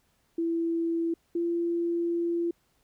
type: tone pair in turn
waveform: sine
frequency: 333.1 / 340.9 Hz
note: E4 / F4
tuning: +18 / -42 cents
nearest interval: unison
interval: 40 cents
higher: second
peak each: -25 dBFS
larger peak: neither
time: 0.38-1.14 / 1.35-2.51 s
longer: second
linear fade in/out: 5 ms
effects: pink hiss -70 dBFS RMS until 2.83 s

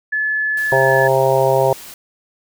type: tone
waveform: sine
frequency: 1723 Hz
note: A6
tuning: 37 cents flat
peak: -16 dBFS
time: 0.12-1.08 s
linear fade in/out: 10 ms
type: noise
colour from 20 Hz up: white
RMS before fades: -36 dBFS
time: 0.57-1.94 s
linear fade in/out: 2 ms
type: harmonic tone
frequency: 133.2 Hz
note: C3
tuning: 31 cents sharp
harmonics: 1 / 3 / 4 / 5 / 6 / 7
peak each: -22 / -18 / -16 / -18 / -22 / -20 dBFS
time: 0.72-1.73 s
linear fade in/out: 2 ms
effects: none

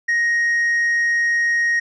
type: tone with tanh clipping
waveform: sine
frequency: 1874 Hz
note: A#6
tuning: 9 cents sharp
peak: -16 dBFS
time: 0.08-1.8 s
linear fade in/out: 10 ms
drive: 2 dB
effects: none

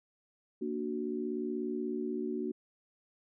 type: chord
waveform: sine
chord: Bb augmented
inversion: none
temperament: equal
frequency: 233.1 / 293.7 / 370 Hz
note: Bb3 / D4 / F#4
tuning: 0 / 0 / 0 cents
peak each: -37 / -38 / -36 dBFS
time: 0.61-2.52 s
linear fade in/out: 10 ms
effects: none

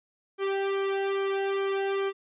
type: tone with flanger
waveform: sawtooth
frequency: 392 Hz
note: G4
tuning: in tune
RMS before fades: -28 dBFS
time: 0.38-2.13 s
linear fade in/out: 50 ms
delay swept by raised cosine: 1.1 to 1.68 ms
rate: 2.4 Hz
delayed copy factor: -0.9
effects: resampled to 8000 Hz

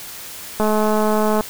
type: click train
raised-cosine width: 1 ms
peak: -6 dBFS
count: 174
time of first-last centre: 0.6-1.408 s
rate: 214 Hz
effects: white hiss -34 dBFS RMS until 1.49 s

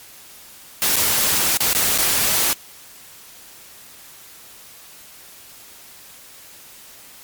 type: noise with dropouts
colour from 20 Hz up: white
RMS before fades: -18 dBFS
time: 0.82-2.53 s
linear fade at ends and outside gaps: 0 ms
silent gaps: 0.958-0.965 / 1.571-1.605 / 1.731-1.749 / 1.978-1.985 s
effects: white hiss -43 dBFS RMS until 7.23 s + MP3 96 kbps

